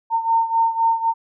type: beating tone pair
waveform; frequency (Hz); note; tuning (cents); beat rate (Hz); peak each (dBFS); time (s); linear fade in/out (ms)
sine; 910 / 913.9; A#5 / A#5; -42 / -35; 3.9; -17 / -21; 0.1-1.14; 50
effects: none